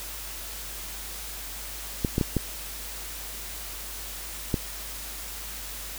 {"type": "clicks", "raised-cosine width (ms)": 3, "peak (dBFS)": -10, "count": 5, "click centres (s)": [2.048, 2.181, 2.212, 2.367, 4.542], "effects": ["added 50 Hz sine -42 dBFS peak until 5.98 s", "white hiss -38 dBFS RMS until 5.98 s"]}